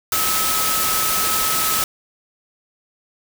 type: tone in noise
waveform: sine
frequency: 1289 Hz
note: E6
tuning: 39 cents flat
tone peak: -24 dBFS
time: 0.12-1.84 s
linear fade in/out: 2 ms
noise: white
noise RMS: -20 dBFS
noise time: 0.12-1.84 s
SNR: -7 dB
effects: none